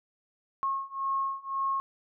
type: beating tone pair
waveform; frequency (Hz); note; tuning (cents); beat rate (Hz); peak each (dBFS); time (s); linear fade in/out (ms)
sine; 1085 / 1086.9; C#6 / C#6; -37 / -34; 1.9; -32 / -31; 0.63-1.8; 0
effects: none